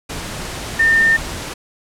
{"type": "tone in noise", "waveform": "sine", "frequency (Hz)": 1810, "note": "A6", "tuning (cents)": 48, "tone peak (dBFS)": -10, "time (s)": [0.79, 1.17], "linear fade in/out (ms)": 10, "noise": "pink", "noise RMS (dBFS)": -27, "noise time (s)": [0.09, 1.54], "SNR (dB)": 14, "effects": ["low-pass 10000 Hz 12 dB/octave"]}